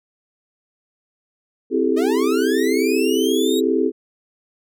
sine chord, A minor seventh, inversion first, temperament equal with one note detuned, 261.6 / 329.6 / 392 / 432.2 Hz, C4 / E4 / G4 / A4, 0 / 0 / 0 / -31 cents, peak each -21 dBFS, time 1.7-3.92 s, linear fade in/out 50 ms
sawtooth linear sweep, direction up, 587.3 to 3845 Hz, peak -23 dBFS, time 1.96-3.61 s, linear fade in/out 20 ms
effects none

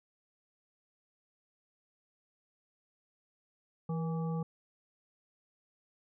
harmonic tone with a mistuned harmonic, 164.81 Hz, E3, in tune, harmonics 1 / 3 / 5 / 7, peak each -32 / -42 / -46 / -49 dBFS, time 3.89-4.43 s, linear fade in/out 5 ms, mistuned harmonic 3, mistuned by -56 cents, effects none

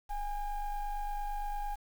triangle ring-modulated tone, 398.6 Hz, G4, 29 cents sharp, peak -28 dBFS, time 0.09-1.76 s, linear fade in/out 20 ms, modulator 423 Hz, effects 9-bit

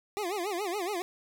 25% pulse tone with vibrato, 380.7 Hz, F#4, 49 cents sharp, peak -27 dBFS, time 0.17-1.02 s, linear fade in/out 0 ms, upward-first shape sine, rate 7.1 Hz, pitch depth 200 cents each way, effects none

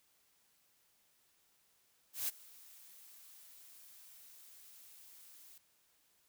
blue noise with ADSR envelope, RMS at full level -35 dBFS, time 2.13-5.58 s, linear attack 150 ms, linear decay 24 ms, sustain -23 dB, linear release 3 ms, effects white hiss -73 dBFS RMS until 6.28 s

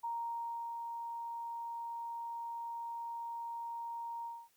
sine tone with ADSR envelope, 932.3 Hz, A#5, in tune, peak -35 dBFS, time 0.03-4.49 s, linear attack 15 ms, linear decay 690 ms, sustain -4 dB, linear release 240 ms, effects white hiss -72 dBFS RMS until 4.56 s

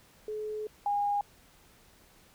sine tone pair in turn, 427.6 / 815.6 Hz, A4 / G#5, -49 / -32 cents, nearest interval major seventh, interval 1117 cents, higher second, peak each -33 / -26 dBFS, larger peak second, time 0.28-0.67 / 0.86-1.21 s, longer first, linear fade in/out 2 ms, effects pink hiss -60 dBFS RMS until 2.34 s

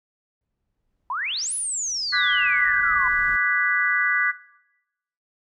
brown noise with exponential growth, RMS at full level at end -39 dBFS, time 0.41-3.36 s, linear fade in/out 0 ms, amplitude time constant 640 ms
sine exponential two-way sweep, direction up then down, 932.3 to 10548 to 991 Hz, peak -24 dBFS, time 1.1-3.08 s, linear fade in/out 2 ms, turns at 1.54 s
sine chord, G# half-diminished seventh, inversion second, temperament equal, 1174.7 / 1480 / 1661.2 / 1975.5 Hz, D6 / F#6 / G#6 / B6, 0 / 0 / 0 / 0 cents, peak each -28 / -24 / -25 / -23 dBFS, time 2.12-4.32 s, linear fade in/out 20 ms
effects noise-tail reverb RT60 0.9 s tail -18 dB re dry

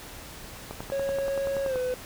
click train, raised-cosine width 1 ms, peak -21 dBFS, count 12, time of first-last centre 0.71-1.758 s, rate 10.5 Hz
triangle tone with pitch glide, 550 to 504.4 Hz, C#5 to B4, -14 to +36 cents, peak -24 dBFS, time 0.92-1.94 s, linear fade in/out 0 ms, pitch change -150 cents, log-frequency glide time 1.64-1.78 s
effects pink hiss -43 dBFS RMS until 2.05 s

